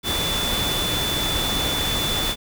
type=tone in noise; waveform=sine; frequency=3483 Hz; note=A7; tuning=18 cents flat; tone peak=-24 dBFS; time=0.03-2.36 s; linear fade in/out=50 ms; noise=pink; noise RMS=-25 dBFS; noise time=0.03-2.36 s; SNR=-2 dB; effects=none